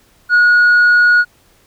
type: tone with tanh clipping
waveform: sine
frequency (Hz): 1450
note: F#6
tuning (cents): -35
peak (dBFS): -7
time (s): 0.29-1.25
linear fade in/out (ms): 50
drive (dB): 1
effects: pink hiss -52 dBFS RMS until 1.66 s